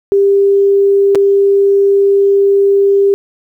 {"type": "tone with dropouts", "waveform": "sine", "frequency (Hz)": 397.3, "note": "G4", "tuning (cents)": 23, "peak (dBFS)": -6, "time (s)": [0.12, 3.14], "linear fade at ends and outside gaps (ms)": 0, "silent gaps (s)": [1.149, 1.155], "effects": ["8-bit"]}